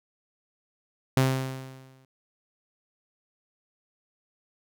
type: tone with exponential decay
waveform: sawtooth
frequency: 131.7 Hz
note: C3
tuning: 12 cents sharp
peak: -14 dBFS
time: 1.17-2.05 s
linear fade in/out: 2 ms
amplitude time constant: 190 ms
effects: none